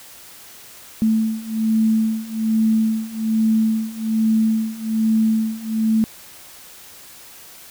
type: beating tone pair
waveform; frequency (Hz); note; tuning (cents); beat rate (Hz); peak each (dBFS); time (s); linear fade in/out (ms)
sine; 220 / 221.2; A3 / A3; 0 / +9; 1.2; -20 / -18; 1.02-6.04; 0
effects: white hiss -42 dBFS RMS until 7.7 s